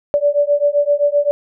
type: beating tone pair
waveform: sine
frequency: 576 / 583.7 Hz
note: D5 / D5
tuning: -34 / -11 cents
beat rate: 7.7 Hz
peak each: -15 dBFS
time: 0.14-1.31 s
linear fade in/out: 0 ms
effects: none